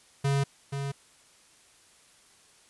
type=tone with echo; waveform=square; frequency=139.2 Hz; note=C#3; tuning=8 cents sharp; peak=-24 dBFS; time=0.24-0.44 s; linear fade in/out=10 ms; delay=480 ms; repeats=1; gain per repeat=-7 dB; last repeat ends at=0.92 s; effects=white hiss -59 dBFS RMS until 2.69 s + resampled to 24000 Hz